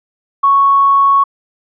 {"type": "tone with tanh clipping", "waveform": "triangle", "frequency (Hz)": 1108, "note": "C#6", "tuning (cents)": -1, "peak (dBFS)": -6, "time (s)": [0.43, 1.24], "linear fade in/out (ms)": 10, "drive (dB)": 2, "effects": ["resampled to 8000 Hz"]}